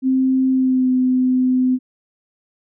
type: tone with pitch glide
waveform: sine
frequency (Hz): 261.6 to 255.2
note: C4 to C4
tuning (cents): 0 to -43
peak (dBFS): -13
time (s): 0.02-1.79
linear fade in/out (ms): 50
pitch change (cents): -43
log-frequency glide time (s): 0.51-0.91
effects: none